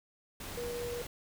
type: tone in noise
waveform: sine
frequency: 479.7 Hz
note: A#4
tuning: 50 cents sharp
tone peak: -36 dBFS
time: 0.57-1.02 s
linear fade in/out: 5 ms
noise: pink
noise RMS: -43 dBFS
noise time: 0.4-1.07 s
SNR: +4 dB
effects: none